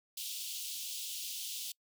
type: high-pass noise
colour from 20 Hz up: pink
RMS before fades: -41 dBFS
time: 0.17-1.72 s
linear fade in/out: 5 ms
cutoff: 2900 Hz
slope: 48 dB/octave
effects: noise-tail reverb RT60 0.1 s tail -25 dB re dry